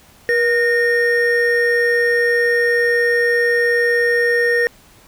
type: tone pair together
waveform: triangle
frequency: 477.9 / 1841 Hz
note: A#4 / A#6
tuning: +43 / -22 cents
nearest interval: octave + major seventh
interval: 2335 cents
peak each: -14 dBFS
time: 0.29-4.67 s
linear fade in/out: 0 ms
effects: pink hiss -48 dBFS RMS until 5.07 s